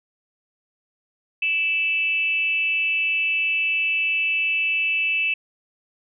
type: tone with frequency modulation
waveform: sine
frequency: 2637 Hz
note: E7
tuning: in tune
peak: -19 dBFS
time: 1.42-5.34 s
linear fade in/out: 5 ms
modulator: 327 Hz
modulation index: 0.42
effects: none